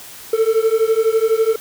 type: beating tone pair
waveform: triangle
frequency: 440 / 452 Hz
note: A4 / A4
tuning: 0 / +47 cents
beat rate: 12 Hz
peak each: -14 dBFS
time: 0.33-1.56 s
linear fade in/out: 5 ms
effects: white hiss -37 dBFS RMS until 1.6 s